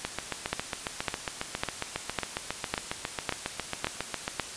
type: two click trains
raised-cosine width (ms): 0.3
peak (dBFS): -10 / -13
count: 8 / 32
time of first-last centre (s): 0.53-4.397 / 0.05-4.279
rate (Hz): 1.81 / 7.33
effects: white hiss -40 dBFS RMS until 4.56 s + resampled to 22050 Hz